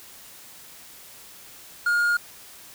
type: tone with quantisation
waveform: triangle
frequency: 1422 Hz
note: F6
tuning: 31 cents sharp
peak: -17 dBFS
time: 1.86-2.17 s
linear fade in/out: 5 ms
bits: 7
effects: white hiss -46 dBFS RMS until 2.74 s